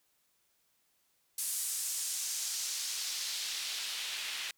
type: noise with band-pass filter sweep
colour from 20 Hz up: white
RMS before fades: -37 dBFS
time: 1.38-4.51 s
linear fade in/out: 2 ms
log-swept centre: 9500 to 2700 Hz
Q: 1.3
effects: white hiss -74 dBFS RMS until 4.57 s